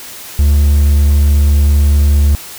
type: tone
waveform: triangle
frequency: 72.4 Hz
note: D2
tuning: 24 cents flat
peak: -4 dBFS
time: 0.39-2.35 s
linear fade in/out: 0 ms
effects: white hiss -30 dBFS RMS until 2.58 s